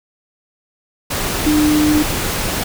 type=tone in noise; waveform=sine; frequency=302.2 Hz; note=D4; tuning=50 cents sharp; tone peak=-11 dBFS; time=1.46-2.03 s; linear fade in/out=10 ms; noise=pink; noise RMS=-20 dBFS; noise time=1.1-2.64 s; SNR=+6 dB; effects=none